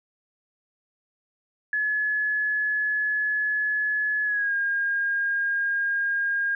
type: tone with pitch glide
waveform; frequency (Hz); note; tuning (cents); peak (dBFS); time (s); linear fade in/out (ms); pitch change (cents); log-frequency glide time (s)
sine; 1705 to 1618.6; G#6 to G#6; +45 to -45; -22; 1.73-6.55; 2; -90; 4.24-4.54
effects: none